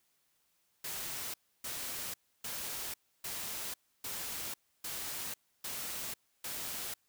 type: noise bursts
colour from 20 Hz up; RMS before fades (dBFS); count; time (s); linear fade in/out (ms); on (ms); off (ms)
white; -40; 8; 0.84-6.94; 5; 500; 300
effects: white hiss -75 dBFS RMS until 7.08 s